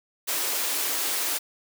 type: high-pass noise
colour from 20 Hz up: white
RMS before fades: -27 dBFS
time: 0.27-1.39 s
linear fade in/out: 20 ms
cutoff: 260 Hz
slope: 96 dB/octave
effects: none